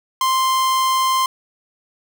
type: tone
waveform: 45% pulse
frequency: 1046.5 Hz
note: C6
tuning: in tune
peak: -15 dBFS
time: 0.21-1.26 s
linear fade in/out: 2 ms
effects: 9-bit